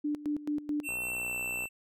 sine tone with tremolo, 296.1 Hz, D4, 14 cents sharp, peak -28 dBFS, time 0.04-0.88 s, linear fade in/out 10 ms, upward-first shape square, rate 4.6 Hz, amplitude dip 80%
square tone with pitch glide, 2699 to 2676 Hz, E7 to E7, +40 to +25 cents, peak -33 dBFS, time 0.83-1.69 s, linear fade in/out 50 ms, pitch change -15 cents, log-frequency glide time 1.09-1.39 s
click train, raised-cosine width 1 ms, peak -31 dBFS, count 48, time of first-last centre 0.89-1.655 s, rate 61.4 Hz
effects none

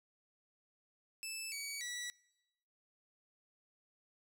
15% pulse tone with pitch steps, 2632 / 2265 / 1949.1 Hz, E7 / C#7 / B6, -3 / +37 / -23 cents, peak -34 dBFS, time 1.23-2.1 s, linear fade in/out 0 ms, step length 290 ms, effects noise-tail reverb RT60 1.0 s tail -26 dB re dry

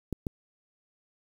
clicks, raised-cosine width 3 ms, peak -18 dBFS, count 2, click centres 0.127 / 0.268 s, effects 8-bit

